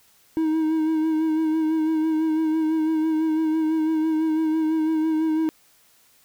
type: tone with vibrato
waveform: triangle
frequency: 316.2 Hz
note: D#4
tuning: 28 cents sharp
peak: -17 dBFS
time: 0.37-5.49 s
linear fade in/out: 0 ms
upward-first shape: sine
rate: 6 Hz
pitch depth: 31 cents each way
effects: white hiss -58 dBFS RMS until 6.24 s